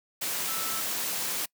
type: tone in noise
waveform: sine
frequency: 1318.5 Hz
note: E6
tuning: in tune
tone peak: -38 dBFS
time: 0.48-0.81 s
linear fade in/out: 10 ms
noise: white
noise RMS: -31 dBFS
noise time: 0.21-1.46 s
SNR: -10 dB
effects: noise-tail reverb RT60 0.1 s tail -25 dB re dry + high-pass 150 Hz 12 dB/octave